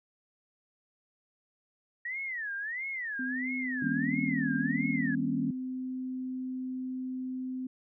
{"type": "tone with vibrato", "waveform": "sine", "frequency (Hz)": 1864.7, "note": "A#6", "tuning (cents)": 0, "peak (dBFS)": -33, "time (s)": [2.05, 5.15], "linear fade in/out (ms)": 5, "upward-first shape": "sine", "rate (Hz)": 1.5, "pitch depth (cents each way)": 270}
{"type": "tone with pitch glide", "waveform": "sine", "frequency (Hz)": [255.5, 257], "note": ["C4", "C4"], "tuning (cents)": [-41, -31], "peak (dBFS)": -33, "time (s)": [3.19, 7.67], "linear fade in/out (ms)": 5, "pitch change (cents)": 10, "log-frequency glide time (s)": [3.96, 5.6]}
{"type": "chord", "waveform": "sine", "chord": "Eb dominant seventh", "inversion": "none", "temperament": "equal with one note detuned", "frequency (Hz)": [155.56, 196, 236.5, 277.2], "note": ["Eb3", "G3", "Bb3", "Db4"], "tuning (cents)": [0, 0, 25, 0], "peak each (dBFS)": [-36, -35, -33, -33], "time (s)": [3.82, 5.51], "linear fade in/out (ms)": 5}
{"effects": []}